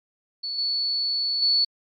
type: tone with level steps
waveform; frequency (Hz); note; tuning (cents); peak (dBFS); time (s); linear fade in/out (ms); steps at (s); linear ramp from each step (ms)
sine; 4435; C#8; 0; -27 / -22 / -17; 0.43-1.65; 10; 0.58 / 1.42; 5
effects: MP3 96 kbps